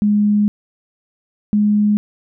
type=tone pair in turn; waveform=sine; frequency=207.7 / 208.6 Hz; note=G#3 / G#3; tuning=0 / +8 cents; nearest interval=unison; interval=8 cents; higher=second; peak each=-11 dBFS; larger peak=neither; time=0.02-0.48 / 1.53-1.97 s; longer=first; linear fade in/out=0 ms; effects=none